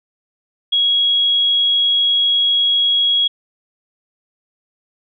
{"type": "tone", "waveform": "sine", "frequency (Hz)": 3316, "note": "G#7", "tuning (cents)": -3, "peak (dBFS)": -12, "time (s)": [0.72, 3.28], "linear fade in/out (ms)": 10, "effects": []}